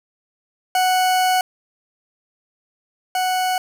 40% pulse tone pair in turn, 740 / 740 Hz, F#5 / F#5, 0 / 0 cents, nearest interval unison, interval 0 cents, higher neither, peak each -14 / -17 dBFS, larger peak first, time 0.75-1.41 / 3.15-3.58 s, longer first, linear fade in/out 2 ms, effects none

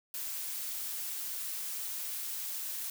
blue noise, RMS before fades -38 dBFS, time 0.14-2.9 s, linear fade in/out 2 ms, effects none

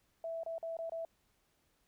sine tone with dropouts, 659.3 Hz, E5, in tune, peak -37 dBFS, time 0.24-1.05 s, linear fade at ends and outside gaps 2 ms, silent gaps 0.434-0.462 / 0.582-0.628 / 0.769-0.788 / 0.896-0.92 s, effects pink hiss -75 dBFS RMS until 1.87 s

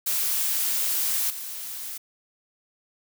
blue noise with level steps, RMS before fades -25 / -35 dBFS, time 0.06-1.98 s, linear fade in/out 10 ms, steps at 1.3 s, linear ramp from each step 2 ms, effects none

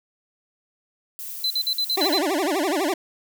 violet noise, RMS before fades -34 dBFS, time 1.19-2.16 s, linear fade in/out 0 ms
triangle tone bursts, 4049 Hz, B7, 42 cents sharp, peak -19 dBFS, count 7, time 1.44-2.187 s, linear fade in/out 2 ms, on 63 ms, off 51 ms
25% pulse tone with vibrato, 337.5 Hz, E4, 41 cents sharp, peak -17 dBFS, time 1.97-2.94 s, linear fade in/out 5 ms, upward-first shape sine, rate 12 Hz, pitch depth 290 cents each way
effects none

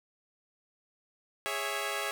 10% pulse chord, C# minor, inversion second, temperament equal with one note detuned, 413.4 / 554.4 / 659.3 Hz, G#4 / C#5 / E5, -8 / 0 / 0 cents, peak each -28 dBFS, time 1.46-2.11 s, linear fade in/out 0 ms, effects none

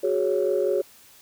sine chord, F# suspended second, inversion none, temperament equal, 370 / 415.3 / 554.4 Hz, F#4 / G#4 / C#5, 0 / 0 / 0 cents, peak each -24 dBFS, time 0.03-0.82 s, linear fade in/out 10 ms, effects tanh soft clip ceiling -12 dBFS + white hiss -52 dBFS RMS until 1.21 s

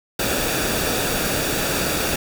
pink noise with comb filter, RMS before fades -22 dBFS, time 0.19-2.16 s, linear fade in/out 5 ms, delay 0.97 ms, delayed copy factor -0.5, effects none

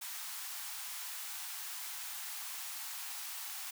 white high-pass noise, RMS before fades -43 dBFS, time 0.01-3.71 s, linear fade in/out 10 ms, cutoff 740 Hz, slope 48 dB/octave, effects none

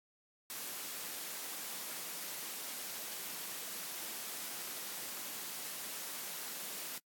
white high-pass noise, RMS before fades -43 dBFS, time 0.5-6.98 s, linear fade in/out 0 ms, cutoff 160 Hz, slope 24 dB/octave, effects noise-tail reverb RT60 0.1 s tail -26 dB re dry + AAC 64 kbps

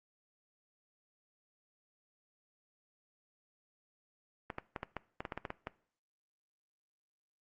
clicks, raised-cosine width 0.5 ms, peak -23 dBFS, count 12, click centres 4.502 / 4.584 / 4.762 / 4.831 / 4.967 / 5.205 / 5.252 / 5.322 / 5.376 / 5.452 / 5.504 / 5.671 s, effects noise-tail reverb RT60 0.5 s tail -19 dB re dry + Opus 32 kbps

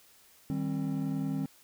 triangle chord, C minor, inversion first, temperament equal with one note detuned, 155.56 / 196 / 266.5 Hz, Eb3 / G3 / C4, 0 / 0 / +32 cents, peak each -32 / -34 / -31 dBFS, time 0.5-1.46 s, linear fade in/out 0 ms, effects white hiss -60 dBFS RMS until 1.63 s

